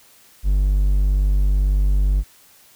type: tone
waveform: triangle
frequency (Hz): 49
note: G1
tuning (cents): 0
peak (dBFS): -12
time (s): 0.43-2.24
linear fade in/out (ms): 50
effects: white hiss -51 dBFS RMS until 2.75 s